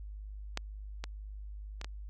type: clicks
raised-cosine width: 0.2 ms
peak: -16 / -21 / -24 / -23 dBFS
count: 4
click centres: 0.574 / 1.04 / 1.814 / 1.845 s
effects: added 51 Hz sine -41 dBFS peak until 2.09 s + AAC 48 kbps